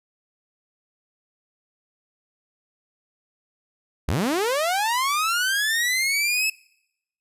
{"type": "linear sweep", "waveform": "sawtooth", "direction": "up", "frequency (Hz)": [51.91, 2622], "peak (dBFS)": -17, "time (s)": [4.08, 6.5], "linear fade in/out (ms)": 5, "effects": ["noise-tail reverb RT60 0.8 s tail -24 dB re dry", "resampled to 32000 Hz"]}